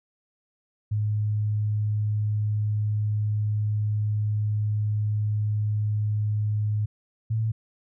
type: tone pair in turn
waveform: sine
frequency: 105.7 / 110.96 Hz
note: G#2 / A2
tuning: +31 / +15 cents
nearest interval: minor second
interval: 84 cents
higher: second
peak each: -22 / -22 dBFS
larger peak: neither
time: 0.91-6.86 / 7.3-7.52 s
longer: first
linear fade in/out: 10 ms
effects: none